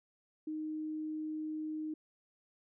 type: tone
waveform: sine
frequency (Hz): 310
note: D#4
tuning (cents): -6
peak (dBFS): -36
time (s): 0.47-1.94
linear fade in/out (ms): 5
effects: none